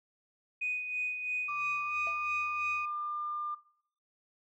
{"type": "tone with tremolo", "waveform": "sine", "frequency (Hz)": 2489, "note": "D#7", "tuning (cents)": 0, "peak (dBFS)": -29, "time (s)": [0.61, 2.86], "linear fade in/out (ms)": 10, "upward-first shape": "sine", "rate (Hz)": 3, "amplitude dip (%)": 50}
{"type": "tone with pitch glide", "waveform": "sine", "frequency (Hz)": [1174.7, 1199.4], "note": ["D6", "D6"], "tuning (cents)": [0, 36], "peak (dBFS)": -34, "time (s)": [1.48, 3.55], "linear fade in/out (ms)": 10, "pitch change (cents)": 36, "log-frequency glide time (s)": [1.83, 1.93]}
{"type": "tone with exponential decay", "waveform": "sine", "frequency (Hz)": 670, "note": "E5", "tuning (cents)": 28, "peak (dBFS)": -38, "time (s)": [2.07, 2.2], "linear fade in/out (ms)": 0, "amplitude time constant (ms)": 28}
{"effects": ["noise-tail reverb RT60 0.6 s tail -19 dB re dry", "tanh soft clip ceiling -24 dBFS"]}